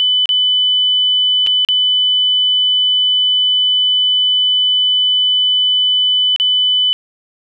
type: tone with dropouts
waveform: sine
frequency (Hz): 3000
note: F#7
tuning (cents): +23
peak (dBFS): -10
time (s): 0-6.93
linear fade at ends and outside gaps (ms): 0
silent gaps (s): 0.257-0.291 / 1.465-1.471 / 1.649-1.687 / 6.362-6.399
effects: none